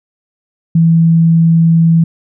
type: tone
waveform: sine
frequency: 165 Hz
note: E3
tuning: 2 cents sharp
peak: -5 dBFS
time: 0.75-2.04 s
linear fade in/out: 5 ms
effects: none